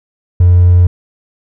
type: tone with hard clipping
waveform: triangle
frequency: 88.9 Hz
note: F2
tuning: 31 cents sharp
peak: -4 dBFS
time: 0.4-0.87 s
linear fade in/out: 5 ms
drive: 4 dB
effects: none